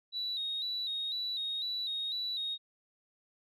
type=tone with vibrato; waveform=sine; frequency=3839 Hz; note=B7; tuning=50 cents flat; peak=-32 dBFS; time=0.12-2.58 s; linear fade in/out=50 ms; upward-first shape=square; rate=2 Hz; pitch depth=47 cents each way; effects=tanh soft clip ceiling -28 dBFS